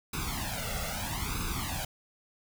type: noise with flanger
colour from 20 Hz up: pink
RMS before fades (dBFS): -34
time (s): 0.13-1.85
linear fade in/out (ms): 5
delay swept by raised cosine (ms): 0.79 to 1.49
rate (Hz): 0.78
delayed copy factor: +0.9
effects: none